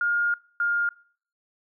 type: tone pair in turn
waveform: sine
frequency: 1418 / 1412 Hz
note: F6 / F6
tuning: +26 / +19 cents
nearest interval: unison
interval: 7 cents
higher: first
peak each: -21 dBFS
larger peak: neither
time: 0.01-0.34 / 0.6-0.89 s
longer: first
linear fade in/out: 2 ms
effects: noise-tail reverb RT60 0.5 s tail -23 dB re dry